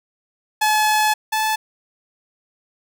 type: tone pair in turn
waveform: sawtooth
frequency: 856 / 869.5 Hz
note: A5 / A5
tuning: -48 / -21 cents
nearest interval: unison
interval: 27 cents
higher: second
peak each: -11 / -14 dBFS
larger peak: first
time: 0.61-1.14 / 1.32-1.56 s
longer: first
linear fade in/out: 10 ms
effects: none